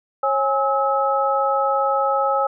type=tone cluster; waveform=sine; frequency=545 / 827 / 1292 Hz; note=C#5 / G#5 / E6; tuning=-29 / -8 / -35 cents; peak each=-21 dBFS; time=0.23-2.47 s; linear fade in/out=5 ms; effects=none